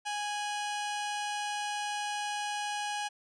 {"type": "tone pair together", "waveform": "sawtooth", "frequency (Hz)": [827.8, 2956], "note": ["G#5", "F#7"], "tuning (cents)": [-6, -2], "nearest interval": "octave + minor seventh", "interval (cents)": 2204, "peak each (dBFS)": [-29, -39], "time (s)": [0.05, 3.09], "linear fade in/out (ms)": 20, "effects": ["resampled to 22050 Hz"]}